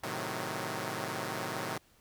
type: chord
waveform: 5% pulse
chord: A diminished seventh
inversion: none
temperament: equal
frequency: 110 / 130.81 / 155.56 / 185 Hz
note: A2 / C3 / Eb3 / Gb3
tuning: 0 / 0 / 0 / 0 cents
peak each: -29 dBFS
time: 0.03-1.78 s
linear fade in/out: 5 ms
effects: pink hiss -65 dBFS RMS until 2 s